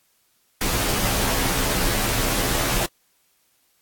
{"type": "noise with comb filter", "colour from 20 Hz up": "pink", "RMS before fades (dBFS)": -22, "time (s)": [0.61, 2.86], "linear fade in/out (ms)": 2, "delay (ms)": 13, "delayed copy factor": -1, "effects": ["white hiss -64 dBFS RMS until 3.81 s", "AAC 64 kbps"]}